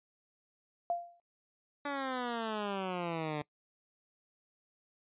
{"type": "tone with exponential decay", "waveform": "sine", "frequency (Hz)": 693, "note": "F5", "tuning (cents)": -14, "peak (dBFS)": -27, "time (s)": [0.9, 1.2], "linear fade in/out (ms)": 1, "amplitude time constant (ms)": 64}
{"type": "exponential sweep", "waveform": "10% pulse", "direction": "down", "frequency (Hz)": [290, 146.83], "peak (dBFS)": -26, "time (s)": [1.85, 3.42], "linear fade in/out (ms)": 5}
{"effects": ["noise-tail reverb RT60 0.1 s tail -22 dB re dry", "resampled to 8000 Hz"]}